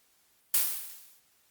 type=noise with exponential decay; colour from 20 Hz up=blue; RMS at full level=-22 dBFS; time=0.54-1.19 s; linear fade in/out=2 ms; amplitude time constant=140 ms; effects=white hiss -67 dBFS RMS until 1.5 s + Opus 48 kbps